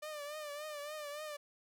sawtooth tone with vibrato, 596 Hz, D5, 25 cents sharp, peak -38 dBFS, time 0.02-1.37 s, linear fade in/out 10 ms, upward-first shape triangle, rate 3.5 Hz, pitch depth 76 cents each way, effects none

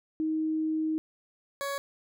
sine / 20% pulse tone pair in turn, 314.6 / 558.8 Hz, D#4 / C#5, +19 / +14 cents, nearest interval minor seventh, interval 995 cents, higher second, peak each -26 dBFS, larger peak neither, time 0.2-0.98 / 1.61-1.78 s, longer first, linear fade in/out 0 ms, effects none

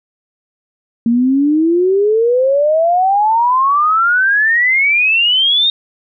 sine exponential sweep, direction up, 228.4 to 3729 Hz, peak -9 dBFS, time 1.06-5.7 s, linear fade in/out 2 ms, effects none

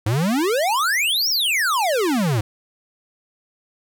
square exponential two-way sweep, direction up then down, 99.8 to 5770 to 99.8 Hz, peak -18 dBFS, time 0.06-2.41 s, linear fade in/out 5 ms, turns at 1.29 s, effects 10-bit

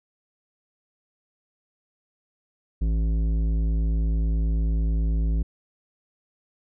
sine tone with tanh clipping, 54.6 Hz, A1, 13 cents flat, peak -22 dBFS, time 2.81-5.43 s, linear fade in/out 10 ms, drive 12 dB, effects none

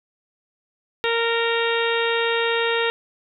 harmonic tone, 463 Hz, A#4, 12 cents flat, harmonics 1 / 2 / 3 / 4 / 5 / 6 / 7 / 8, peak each -22 / -28 / -28 / -27 / -31 / -29 / -33 / -30 dBFS, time 1.04-2.9 s, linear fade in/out 0 ms, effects none

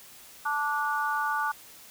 harmonic tone, 292.3 Hz, D4, 8 cents flat, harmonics 3 / 4 / 5, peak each -30 / -30 / -30 dBFS, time 0.45-1.52 s, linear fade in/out 10 ms, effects white hiss -50 dBFS RMS until 1.9 s

